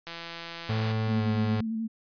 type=click train; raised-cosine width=0.2 ms; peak=-21 dBFS; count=143; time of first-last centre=0.07-0.915 s; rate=168 Hz
type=tone with pitch glide; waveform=35% pulse; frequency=110 to 107.18 Hz; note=A2 to A2; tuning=0 to -45 cents; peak=-24 dBFS; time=0.69-1.61 s; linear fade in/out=5 ms; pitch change=-45 cents; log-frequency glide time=1.11-1.22 s
type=tone with vibrato; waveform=sine; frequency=223.1 Hz; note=A3; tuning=24 cents sharp; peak=-28 dBFS; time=1.07-1.88 s; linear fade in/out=20 ms; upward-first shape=square; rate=11 Hz; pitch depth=24 cents each way
effects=resampled to 11025 Hz